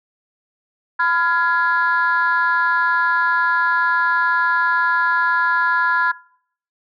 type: chord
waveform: sine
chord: F diminished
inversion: second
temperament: just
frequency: 1005.8 / 1396.9 / 1676.3 Hz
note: Cb6 / F6 / Ab6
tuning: +31 / 0 / +16 cents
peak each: -18 dBFS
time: 0.99-6.12 s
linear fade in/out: 10 ms
effects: noise-tail reverb RT60 0.6 s tail -22 dB re dry + tanh soft clip ceiling -8 dBFS